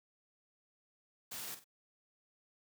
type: noise with echo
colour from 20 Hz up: white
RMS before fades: -44 dBFS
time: 1.31-1.55 s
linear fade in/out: 10 ms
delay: 47 ms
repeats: 2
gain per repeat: -10 dB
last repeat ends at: 1.644 s
effects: high-pass 100 Hz 12 dB/octave